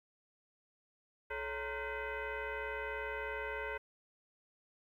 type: tone with frequency modulation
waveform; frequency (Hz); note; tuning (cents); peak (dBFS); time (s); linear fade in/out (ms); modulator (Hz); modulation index
sine; 554.4; C#5; 0; -37; 1.3-3.78; 10; 493; 3.4
effects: 12-bit